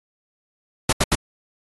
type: noise bursts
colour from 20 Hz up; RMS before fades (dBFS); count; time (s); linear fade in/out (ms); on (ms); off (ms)
pink; -17; 3; 0.89-1.153; 5; 37; 76
effects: AAC 32 kbps